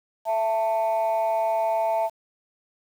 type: tone pair together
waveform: sine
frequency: 665 / 888.2 Hz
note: E5 / A5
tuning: +15 / +16 cents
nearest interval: perfect fourth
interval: 501 cents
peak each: -21 / -23 dBFS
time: 0.25-2.1 s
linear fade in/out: 50 ms
effects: tanh soft clip ceiling -17 dBFS + 8-bit